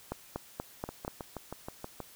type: two click trains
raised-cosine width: 1 ms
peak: -20 / -24 dBFS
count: 5 / 8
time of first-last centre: 0.12-1.079 / 0.89-2.003 s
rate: 4.17 / 6.29 Hz
effects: white hiss -55 dBFS RMS until 2.15 s